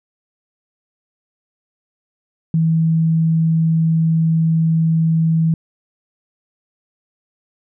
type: tone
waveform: sine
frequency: 162.2 Hz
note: E3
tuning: 28 cents flat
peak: -12 dBFS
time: 2.54-5.54 s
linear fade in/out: 2 ms
effects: none